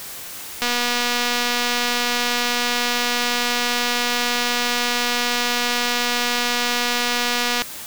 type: click train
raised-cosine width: 0.2 ms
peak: -4 dBFS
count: 1695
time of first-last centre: 0.62-7.62 s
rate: 242 Hz
effects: white hiss -34 dBFS RMS until 7.86 s